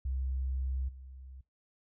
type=tone with level steps; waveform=sine; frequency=65.41 Hz; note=C2; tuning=in tune; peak=-31 / -46 dBFS; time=0.05-1.41 s; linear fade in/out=5 ms; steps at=0.88 s; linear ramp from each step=10 ms; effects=noise-tail reverb RT60 0.2 s tail -21 dB re dry